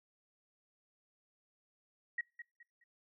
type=tone with echo; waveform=sine; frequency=1900 Hz; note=A#6; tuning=33 cents sharp; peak=-33 dBFS; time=2.18-2.21 s; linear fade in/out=5 ms; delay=210 ms; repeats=3; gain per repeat=-11 dB; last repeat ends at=2.84 s; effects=noise-tail reverb RT60 0.3 s tail -26 dB re dry